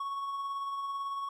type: tone with tremolo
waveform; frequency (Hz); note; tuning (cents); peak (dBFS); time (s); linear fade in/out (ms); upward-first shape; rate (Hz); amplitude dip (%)
triangle; 1108.7; C#6; 0; -30; 0-1.29; 5; triangle; 18; 35
effects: none